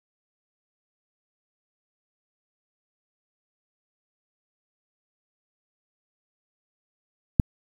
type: click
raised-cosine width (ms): 5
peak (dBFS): -3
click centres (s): 7.398
effects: 7-bit